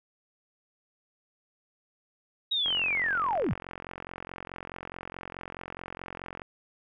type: linear sweep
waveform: sine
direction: down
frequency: 3847 to 51.1 Hz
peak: -25 dBFS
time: 2.51-3.54 s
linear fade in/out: 10 ms
type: click train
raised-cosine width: 0.5 ms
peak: -23 dBFS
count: 169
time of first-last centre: 2.66-6.418 s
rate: 44.7 Hz
effects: none